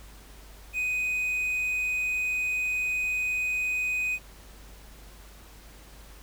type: tone with quantisation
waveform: triangle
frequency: 2498 Hz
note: D#7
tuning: 6 cents sharp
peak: -24 dBFS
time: 0.73-4.19 s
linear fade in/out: 50 ms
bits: 9
effects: added 50 Hz sine -48 dBFS peak until 6.22 s + pink hiss -52 dBFS RMS until 6.22 s